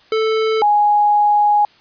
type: tone pair in turn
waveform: square / sine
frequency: 440 / 830.6 Hz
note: A4 / G#5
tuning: 0 / 0 cents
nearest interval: major seventh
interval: 1100 cents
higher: second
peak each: -15 / -10 dBFS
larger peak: second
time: 0.12-0.62 / 0.62-1.65 s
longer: second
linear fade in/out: 2 ms
effects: white hiss -50 dBFS RMS until 1.8 s + resampled to 11025 Hz